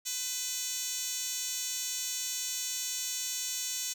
10% pulse tone with high-pass filter, 502 Hz, B4, 28 cents sharp, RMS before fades -35 dBFS, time 0.05-3.94 s, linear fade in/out 20 ms, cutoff 5200 Hz, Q 4.9, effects none

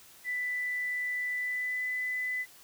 sine tone with pitch glide, 1986 to 2003 Hz, B6 to B6, +9 to +24 cents, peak -30 dBFS, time 0.24-2.46 s, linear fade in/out 50 ms, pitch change +15 cents, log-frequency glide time 1.32-1.87 s, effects white hiss -55 dBFS RMS until 2.63 s

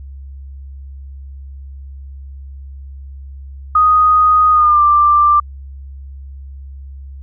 sine tone with pitch glide, 1244.5 to 1182.1 Hz, D#6 to D6, 0 to +11 cents, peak -7 dBFS, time 3.75-5.4 s, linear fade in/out 5 ms, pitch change -89 cents, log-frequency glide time 4.51-4.82 s, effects added 68 Hz sine -29 dBFS peak until 7.22 s

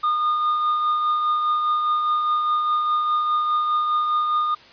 triangle tone with tremolo, 1221 Hz, D#6, 33 cents flat, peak -15 dBFS, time 0.03-4.55 s, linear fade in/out 10 ms, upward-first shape triangle, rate 4.9 Hz, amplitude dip 35%, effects white hiss -47 dBFS RMS until 4.72 s + resampled to 11025 Hz

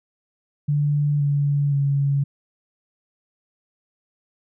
sine tone with pitch steps, 146.2 / 143.19 / 140.24 Hz, D3 / D3 / C#3, -7 / -43 / +20 cents, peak -17 dBFS, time 0.68-2.24 s, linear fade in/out 10 ms, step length 520 ms, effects none

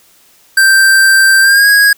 square tone with pitch glide, 1568 to 1648.8 Hz, G6 to G#6, 0 to -13 cents, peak -5 dBFS, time 0.57-1.93 s, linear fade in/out 5 ms, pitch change +87 cents, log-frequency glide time 1.41-1.68 s, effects white hiss -47 dBFS RMS until 1.97 s

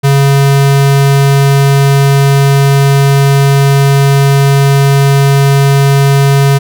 square tone, 138.9 Hz, C#3, 4 cents sharp, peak -5 dBFS, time 0.03-6.59 s, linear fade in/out 20 ms, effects none

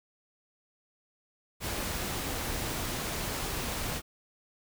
pink noise, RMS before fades -34 dBFS, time 1.6-4.02 s, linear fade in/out 50 ms, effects none

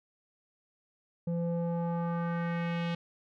square tone with low-pass filter sweep, 170 Hz, F3, 46 cents flat, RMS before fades -32 dBFS, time 1.27-2.95 s, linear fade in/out 5 ms, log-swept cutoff 400 to 3300 Hz, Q 1.9, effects none

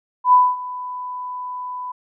sine tone with ADSR envelope, 997 Hz, B5, 16 cents sharp, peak -7 dBFS, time 0.24-1.92 s, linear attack 88 ms, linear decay 230 ms, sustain -19 dB, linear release 7 ms, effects none

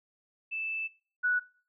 sine tone pair in turn, 2637 / 1474 Hz, E7 / F#6, 0 / -7 cents, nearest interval minor seventh, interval 1007 cents, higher first, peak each -32 / -24 dBFS, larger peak second, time 0.51-0.88 / 1.23-1.4 s, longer first, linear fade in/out 20 ms, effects noise-tail reverb RT60 0.4 s tail -20 dB re dry

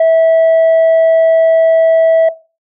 sine tone, 652 Hz, E5, 19 cents flat, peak -3 dBFS, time 0-2.29 s, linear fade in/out 5 ms, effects noise-tail reverb RT60 0.3 s tail -18 dB re dry + tanh soft clip ceiling -5 dBFS

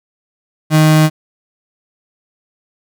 35% pulse tone, 155.56 Hz, D#3, in tune, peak -5 dBFS, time 0.7-1.1 s, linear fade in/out 50 ms, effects none

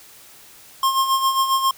square tone with tremolo, 1068 Hz, C6, 35 cents sharp, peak -15 dBFS, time 0.83-1.71 s, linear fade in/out 2 ms, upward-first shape sine, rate 7.4 Hz, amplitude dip 60%, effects white hiss -46 dBFS RMS until 1.77 s

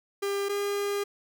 45% pulse tone pair in turn, 400 / 404.9 Hz, G4 / G#4, +35 / -44 cents, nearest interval unison, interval 21 cents, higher second, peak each -27 dBFS, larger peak neither, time 0.22-0.49 / 0.49-1.04 s, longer second, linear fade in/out 10 ms, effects none

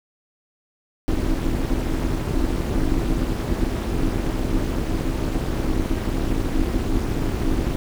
brown noise with amplitude modulation, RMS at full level -18 dBFS, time 1.08-7.76 s, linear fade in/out 0 ms, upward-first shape sine, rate 294 Hz, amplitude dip 90%, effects none

